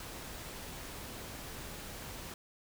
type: noise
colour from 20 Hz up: pink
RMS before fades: -45 dBFS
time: 0-2.34 s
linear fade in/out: 2 ms
effects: none